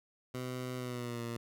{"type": "tone with pitch glide", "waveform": "15% pulse", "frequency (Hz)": [126.6, 117.44], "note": ["B2", "A#2"], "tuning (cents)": [43, 13], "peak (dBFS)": -31, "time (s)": [0.34, 1.37], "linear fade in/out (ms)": 5, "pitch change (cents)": -130, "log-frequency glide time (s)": [0.77, 1.23], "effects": []}